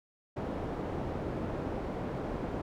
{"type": "low-pass noise", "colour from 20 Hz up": "white", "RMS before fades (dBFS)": -36, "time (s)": [0.36, 2.62], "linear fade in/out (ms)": 10, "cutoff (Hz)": 500, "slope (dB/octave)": 12, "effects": []}